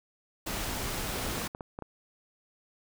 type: noise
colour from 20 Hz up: pink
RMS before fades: -34 dBFS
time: 0.46-1.48 s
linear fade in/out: 10 ms
type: clicks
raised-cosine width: 1 ms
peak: -24 dBFS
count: 8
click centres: 1.14 / 1.265 / 1.38 / 1.418 / 1.549 / 1.608 / 1.789 / 1.823 s
effects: none